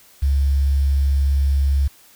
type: tone with quantisation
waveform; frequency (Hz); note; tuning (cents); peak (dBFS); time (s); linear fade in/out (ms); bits
sine; 69.3; C#2; 0; -14; 0.22-1.88; 10; 7
effects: white hiss -50 dBFS RMS until 2.15 s